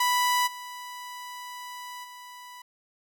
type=tone with level steps; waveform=sawtooth; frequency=987.8 Hz; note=B5; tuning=in tune; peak=-18 / -34 / -39 dBFS; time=0-2.62 s; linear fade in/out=5 ms; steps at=0.46 / 2.03 s; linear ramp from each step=20 ms; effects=none